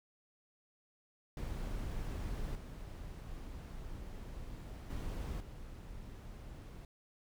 brown noise with level steps, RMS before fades -40 / -46 / -40 / -48 dBFS, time 1.37-6.85 s, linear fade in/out 2 ms, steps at 2.55 / 4.9 / 5.4 s, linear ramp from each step 5 ms, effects none

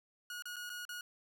sawtooth tone with dropouts, 1448 Hz, F#6, 38 cents flat, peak -38 dBFS, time 0.3-1.01 s, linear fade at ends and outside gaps 2 ms, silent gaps 0.423-0.455 / 0.56-0.565 / 0.695-0.7 / 0.852-0.891 s, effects none

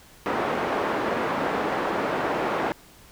pink band-pass noise, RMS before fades -26 dBFS, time 0.26-2.72 s, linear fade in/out 0 ms, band 320 to 1400 Hz, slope 12 dB/octave, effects pink hiss -51 dBFS RMS until 3.11 s

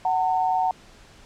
sine tone pair together, 745.9 / 907 Hz, F#5 / A#5, +14 / -48 cents, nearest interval minor third, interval 338 cents, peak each -21 / -24 dBFS, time 0.05-0.71 s, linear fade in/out 2 ms, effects pink hiss -50 dBFS RMS until 1.25 s + low-pass 7000 Hz 12 dB/octave

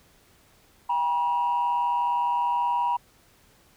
sine tone pair together, 803 / 962.2 Hz, G5 / B5, +41 / -45 cents, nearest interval minor third, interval 314 cents, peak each -28 / -21 dBFS, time 0.89-2.97 s, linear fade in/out 10 ms, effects tanh soft clip ceiling -18 dBFS + pink hiss -59 dBFS RMS until 3.76 s

